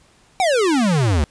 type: exponential sweep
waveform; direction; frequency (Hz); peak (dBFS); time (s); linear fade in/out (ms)
square; down; 790 to 68.8; -15; 0.4-1.24; 0
effects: pink hiss -54 dBFS RMS until 1.3 s + resampled to 22050 Hz